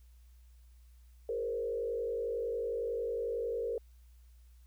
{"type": "tone with frequency modulation", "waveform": "sine", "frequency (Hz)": 466.9, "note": "A#4", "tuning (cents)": 3, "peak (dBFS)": -32, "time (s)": [1.29, 3.78], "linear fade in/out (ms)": 2, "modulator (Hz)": 51, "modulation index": 1, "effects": ["added 60 Hz sine -55 dBFS peak until 4.66 s", "white hiss -73 dBFS RMS until 4.66 s"]}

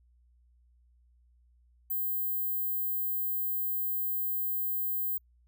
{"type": "tone", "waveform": "sine", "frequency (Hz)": 15300, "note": "A#9", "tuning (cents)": 44, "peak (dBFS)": -28, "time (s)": [1.9, 5.18], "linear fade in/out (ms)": 10, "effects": ["noise-tail reverb RT60 0.1 s tail -25 dB re dry", "added 60 Hz sine -61 dBFS peak until 5.47 s"]}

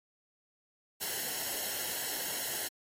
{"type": "noise with comb filter", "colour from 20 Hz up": "white", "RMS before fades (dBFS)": -36, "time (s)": [1, 2.69], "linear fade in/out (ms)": 20, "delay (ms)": 0.83, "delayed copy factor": -0.65, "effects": ["AAC 48 kbps"]}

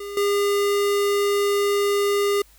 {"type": "tone with level steps", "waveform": "square", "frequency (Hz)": 405.1, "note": "G#4", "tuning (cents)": -43, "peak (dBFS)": [-31, -19], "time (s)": [0, 2.42], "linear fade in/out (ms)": 5, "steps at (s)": 0.17, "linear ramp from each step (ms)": 2, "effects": ["added 50 Hz sine -53 dBFS peak until 2.58 s", "white hiss -55 dBFS RMS until 2.58 s"]}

